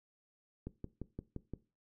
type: click train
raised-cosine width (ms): 3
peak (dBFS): -28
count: 6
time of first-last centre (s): 0.67-1.537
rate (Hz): 5.77
effects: noise-tail reverb RT60 0.3 s tail -18 dB re dry